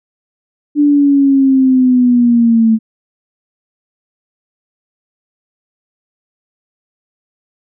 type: linear sweep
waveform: sine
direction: down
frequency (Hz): 294.8 to 220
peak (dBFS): -6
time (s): 0.75-2.79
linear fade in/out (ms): 50
effects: none